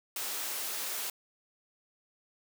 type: high-pass noise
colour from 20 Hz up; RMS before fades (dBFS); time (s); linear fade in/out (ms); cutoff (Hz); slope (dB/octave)
white; -36; 0.16-1.1; 2; 360; 12
effects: none